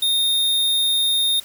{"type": "tone", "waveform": "square", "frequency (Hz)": 3680, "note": "A#7", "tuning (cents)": -23, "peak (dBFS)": -17, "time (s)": [0.02, 1.4], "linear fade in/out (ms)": 5, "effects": ["white hiss -43 dBFS RMS until 1.44 s"]}